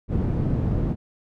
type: low-pass noise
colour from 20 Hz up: white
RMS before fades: -23 dBFS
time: 0.08-0.96 s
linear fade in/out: 50 ms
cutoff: 180 Hz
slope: 12 dB/octave
effects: none